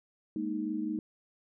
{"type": "chord", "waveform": "sine", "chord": "Ab suspended second", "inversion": "none", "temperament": "equal", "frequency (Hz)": [207.7, 233.1, 311.1], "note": ["Ab3", "Bb3", "Eb4"], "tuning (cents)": [0, 0, 0], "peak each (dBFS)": [-37, -37, -33], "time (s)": [0.36, 0.99], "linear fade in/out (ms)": 2, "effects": []}